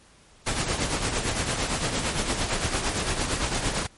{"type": "noise with tremolo", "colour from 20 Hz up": "pink", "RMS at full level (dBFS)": -24, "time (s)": [0.46, 3.87], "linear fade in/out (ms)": 10, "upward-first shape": "triangle", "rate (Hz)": 8.8, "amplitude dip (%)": 60, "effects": ["pink hiss -55 dBFS RMS until 3.97 s", "MP3 48 kbps"]}